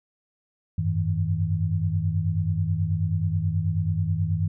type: tone cluster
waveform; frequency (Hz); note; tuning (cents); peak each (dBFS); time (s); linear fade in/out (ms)
sine; 91.6 / 100.9 / 158.8; F#2 / G#2 / D#3; -17 / -49 / +36; -26; 0.78-4.48; 5
effects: none